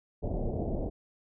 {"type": "low-pass noise", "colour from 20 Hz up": "pink", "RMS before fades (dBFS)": -32, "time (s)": [0.22, 0.9], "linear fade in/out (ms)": 20, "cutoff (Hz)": 710, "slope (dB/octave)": 48, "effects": []}